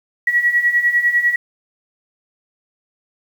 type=beating tone pair; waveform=sine; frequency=1919 / 1929 Hz; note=A#6 / B6; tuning=+50 / -41 cents; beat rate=10 Hz; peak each=-19 / -14 dBFS; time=0.27-1.36 s; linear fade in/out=5 ms; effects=7-bit